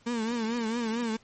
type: tone with vibrato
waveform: 35% pulse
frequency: 230 Hz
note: A#3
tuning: 23 cents flat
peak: -26 dBFS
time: 0.06-1.17 s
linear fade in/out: 10 ms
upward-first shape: triangle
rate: 4.5 Hz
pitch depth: 110 cents each way
effects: pink hiss -61 dBFS RMS until 1.23 s + MP3 32 kbps

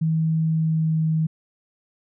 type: tone with pitch glide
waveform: sine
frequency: 160.3 to 158.83 Hz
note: E3 to D#3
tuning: -48 to +36 cents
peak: -18 dBFS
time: 0.01-1.27 s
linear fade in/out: 10 ms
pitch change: -16 cents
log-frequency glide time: 0.43-1.04 s
effects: none

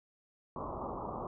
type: low-pass noise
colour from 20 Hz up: white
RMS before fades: -40 dBFS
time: 0.56-1.27 s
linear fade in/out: 2 ms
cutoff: 1200 Hz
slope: 96 dB/octave
effects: none

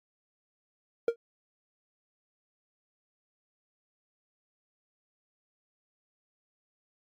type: tone with exponential decay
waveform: triangle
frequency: 466.2 Hz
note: A#4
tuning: in tune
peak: -16 dBFS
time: 1.08-1.16 s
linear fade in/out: 2 ms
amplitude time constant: 16 ms
effects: MP3 96 kbps

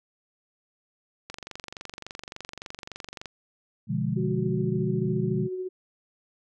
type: click train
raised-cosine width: 0.2 ms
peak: -20 dBFS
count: 47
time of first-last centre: 1.3-3.257 s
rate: 23.5 Hz
type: chord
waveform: sine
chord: B diminished seventh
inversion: none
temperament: equal with one note detuned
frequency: 123.47 / 146.83 / 173.81 / 207.7 Hz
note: B2 / D3 / F3 / Ab3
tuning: 0 / 0 / -8 / 0 cents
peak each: -30 dBFS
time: 3.87-5.49 s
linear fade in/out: 50 ms
type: tone with tremolo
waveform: sine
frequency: 370 Hz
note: F#4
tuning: in tune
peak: -28 dBFS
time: 4.16-5.69 s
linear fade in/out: 20 ms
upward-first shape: sine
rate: 14 Hz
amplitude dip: 35%
effects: none

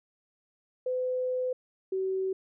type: tone pair in turn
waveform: sine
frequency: 507 / 379.8 Hz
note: B4 / F#4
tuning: +45 / +45 cents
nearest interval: perfect fourth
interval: 500 cents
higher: first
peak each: -27 dBFS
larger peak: neither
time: 0.86-1.53 / 1.92-2.33 s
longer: first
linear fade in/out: 5 ms
effects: none

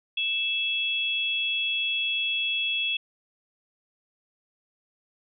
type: tone pair together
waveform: sine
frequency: 2637 / 3343 Hz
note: E7 / G#7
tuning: 0 / +11 cents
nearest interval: major third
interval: 411 cents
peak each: -27 dBFS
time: 0.17-2.97 s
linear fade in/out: 5 ms
effects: none

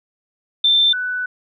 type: tone pair in turn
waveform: sine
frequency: 3562 / 1491.6 Hz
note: A7 / F#6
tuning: +21 / +14 cents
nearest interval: octave + minor third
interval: 1507 cents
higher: first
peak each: -11 / -20 dBFS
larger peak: first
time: 0.64-0.93 / 0.93-1.26 s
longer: second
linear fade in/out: 5 ms
effects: none

